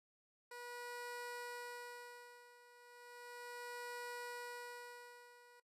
15% pulse tone with tremolo, 485.1 Hz, B4, 31 cents flat, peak -39 dBFS, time 0.51-5.6 s, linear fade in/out 5 ms, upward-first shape sine, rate 0.35 Hz, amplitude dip 85%, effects noise-tail reverb RT60 0.1 s tail -18 dB re dry + resampled to 32000 Hz

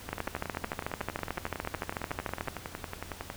two click trains, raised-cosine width 0.5 ms, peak -16 / -20 dBFS, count 33 / 36, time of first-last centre 0.13-2.483 / 0.09-3.301 s, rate 13.6 / 10.9 Hz, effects added 86 Hz sine -50 dBFS peak until 3.36 s + pink hiss -47 dBFS RMS until 3.36 s

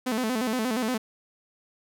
sawtooth tone with vibrato, 236 Hz, A#3, 22 cents sharp, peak -21 dBFS, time 0.06-0.98 s, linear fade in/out 10 ms, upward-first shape square, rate 8.5 Hz, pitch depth 130 cents each way, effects none

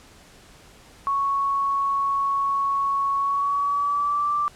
sine tone with pitch glide, 1108.7 to 1174.6 Hz, C#6 to D6, 0 to 0 cents, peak -20 dBFS, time 1.07-4.48 s, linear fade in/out 0 ms, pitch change +100 cents, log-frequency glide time 3.17-4.36 s, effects pink hiss -50 dBFS RMS until 4.55 s + low-pass 10000 Hz 12 dB/octave

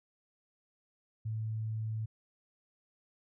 sine tone, 110 Hz, A2, in tune, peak -33 dBFS, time 1.25-2.06 s, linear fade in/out 10 ms, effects none

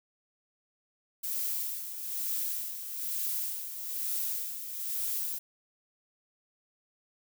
violet noise with tremolo, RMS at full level -32 dBFS, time 1.23-5.39 s, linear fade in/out 10 ms, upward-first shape sine, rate 1.1 Hz, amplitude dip 60%, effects none

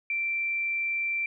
sine tone, 2349 Hz, D7, in tune, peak -26 dBFS, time 0.1-1.26 s, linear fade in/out 2 ms, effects none

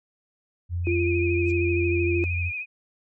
sine tone with pitch glide, 87.31 to 86.46 Hz, F2 to F2, 0 to -17 cents, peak -24 dBFS, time 0.69-2.52 s, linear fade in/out 50 ms, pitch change -17 cents, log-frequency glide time 1.45-2.09 s
sine tone with vibrato, 2466 Hz, D#7, 16 cents flat, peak -28 dBFS, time 0.84-2.66 s, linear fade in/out 50 ms, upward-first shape sine, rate 13 Hz, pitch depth 52 cents each way
sine tone, 345.7 Hz, F4, 18 cents flat, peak -22 dBFS, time 0.87-2.24 s, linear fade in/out 0 ms
violet noise with exponential growth, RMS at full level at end -36 dBFS, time 1.41-1.51 s, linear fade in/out 0 ms, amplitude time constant 20 ms
effects MP3 32 kbps

